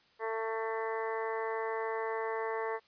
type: harmonic tone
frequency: 223.3 Hz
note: A3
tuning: 26 cents sharp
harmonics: 2 / 3 / 4 / 5 / 6 / 7 / 8 / 9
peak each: -35 / -43 / -39 / -41 / -51 / -50 / -44 / -46 dBFS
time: 0.19-2.8 s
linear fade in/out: 50 ms
effects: white hiss -66 dBFS RMS until 2.87 s + resampled to 11025 Hz